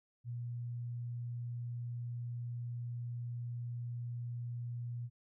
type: tone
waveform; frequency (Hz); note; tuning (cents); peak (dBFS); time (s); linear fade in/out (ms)
sine; 120; B2; -49; -38; 0.24-5.1; 50
effects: none